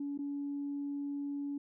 sine tone with dropouts, 284.2 Hz, C#4, 43 cents sharp, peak -34 dBFS, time 0-1.58 s, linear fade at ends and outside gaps 5 ms, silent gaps 0.177-0.188 s, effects tanh soft clip ceiling -30 dBFS

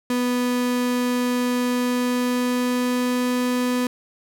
35% pulse tone with pitch glide, 246.9 to 248.5 Hz, B3 to B3, 0 to +11 cents, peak -18 dBFS, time 0.1-3.87 s, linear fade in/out 2 ms, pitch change +11 cents, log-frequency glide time 1.67-3.27 s, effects none

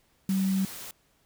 sine tone in noise, 191.6 Hz, G3, 39 cents flat, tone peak -23 dBFS, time 0.29-0.65 s, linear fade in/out 2 ms, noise white, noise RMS -41 dBFS, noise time 0.29-0.91 s, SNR +15 dB, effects pink hiss -67 dBFS RMS until 1.25 s

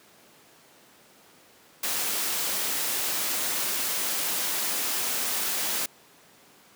white noise, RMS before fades -28 dBFS, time 1.83-5.86 s, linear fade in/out 5 ms, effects pink hiss -55 dBFS RMS until 6.75 s + high-pass 200 Hz 12 dB/octave

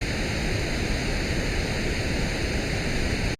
pink noise with comb filter, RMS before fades -25 dBFS, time 0.01-3.35 s, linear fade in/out 10 ms, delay 0.45 ms, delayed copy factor +0.75, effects low-pass 5000 Hz 12 dB/octave + Opus 48 kbps

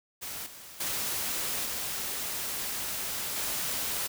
white noise with level steps, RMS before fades -38 / -47 / -32 / -34 / -32 dBFS, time 0.21-4.08 s, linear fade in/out 20 ms, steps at 0.46 / 0.8 / 1.65 / 3.36 s, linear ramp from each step 5 ms, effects none

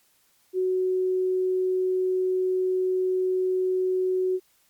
sine tone, 371 Hz, F#4, 5 cents sharp, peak -21 dBFS, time 0.53-4.4 s, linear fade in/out 50 ms, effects white hiss -64 dBFS RMS until 4.69 s + MP3 96 kbps

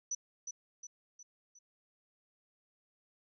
sine tone with echo, 5960 Hz, F#8, 12 cents sharp, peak -33 dBFS, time 0.11-0.15 s, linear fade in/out 5 ms, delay 360 ms, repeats 4, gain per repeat -6 dB, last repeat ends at 1.59 s, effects none

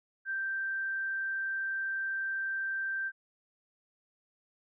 sine tone, 1568 Hz, G6, in tune, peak -31 dBFS, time 0.25-3.12 s, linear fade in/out 50 ms, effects none

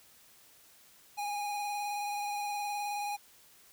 square tone with vibrato, 822 Hz, G#5, 18 cents flat, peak -34 dBFS, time 1.17-3.17 s, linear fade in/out 20 ms, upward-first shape sine, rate 19 Hz, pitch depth 19 cents each way, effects white hiss -60 dBFS RMS until 3.72 s

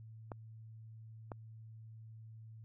clicks, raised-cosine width 1 ms, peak -29 dBFS, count 2, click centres 0.318 / 1.318 s, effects added 111 Hz sine -50 dBFS peak until 2.64 s

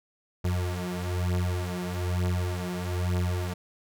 35% pulse beating tone pair, 89.1 / 90.2 Hz, F2 / F#2, +35 / -44 cents, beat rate 1.1 Hz, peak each -28 dBFS, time 0.44-3.54 s, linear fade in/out 10 ms, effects none

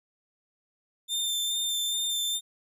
sawtooth tone with vibrato, 3583 Hz, A7, 31 cents sharp, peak -24 dBFS, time 1.08-2.41 s, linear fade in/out 50 ms, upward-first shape sine, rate 2.4 Hz, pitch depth 15 cents each way, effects none

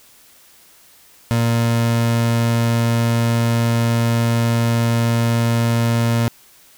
30% pulse tone, 116.54 Hz, A#2, in tune, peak -12 dBFS, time 1.31-6.28 s, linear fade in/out 0 ms, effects white hiss -49 dBFS RMS until 6.77 s

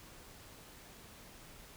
silence, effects pink hiss -55 dBFS RMS until 1.76 s

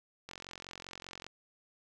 click train, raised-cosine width 0.2 ms, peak -27 dBFS, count 45, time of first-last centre 0.29-1.266 s, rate 45.1 Hz, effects none

